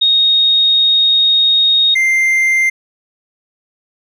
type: tone pair in turn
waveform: sine / triangle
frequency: 3729 / 2093 Hz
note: A#7 / C7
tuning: 0 / 0 cents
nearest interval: minor seventh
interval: 1000 cents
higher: first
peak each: -8 dBFS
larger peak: neither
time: 0.01-1.95 / 1.95-2.7 s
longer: first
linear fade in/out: 10 ms
effects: none